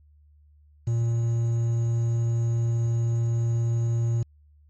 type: tone with quantisation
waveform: triangle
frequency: 116.54 Hz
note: A#2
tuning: in tune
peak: -19 dBFS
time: 0.87-4.23 s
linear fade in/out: 5 ms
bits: 8
effects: added 74 Hz sine -53 dBFS peak until 4.69 s + MP3 32 kbps